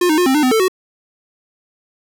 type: tone with pitch steps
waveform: square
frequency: 356 / 309.2 / 357.7 / 264 / 300.9 / 255.1 / 442.7 / 372.7 Hz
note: F4 / D#4 / F4 / C4 / D4 / C4 / A4 / F#4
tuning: +33 / -11 / +41 / +16 / +42 / -44 / +11 / +13 cents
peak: -12 dBFS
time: 0.01-0.682 s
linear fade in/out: 5 ms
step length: 84 ms
effects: none